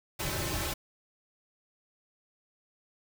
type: noise with comb filter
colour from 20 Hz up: pink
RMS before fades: -33 dBFS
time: 0.19-0.74 s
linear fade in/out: 10 ms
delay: 4.2 ms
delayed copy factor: -1
effects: none